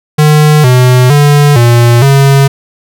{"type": "tone with pitch steps", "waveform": "square", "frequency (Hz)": [151.5, 126, 145.5, 118.9, 137.8], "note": ["D#3", "B2", "D3", "A#2", "C#3"], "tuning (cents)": [-46, 35, -16, 35, -10], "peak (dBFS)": -3, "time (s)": [0.18, 2.48], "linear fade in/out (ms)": 10, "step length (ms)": 460, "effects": []}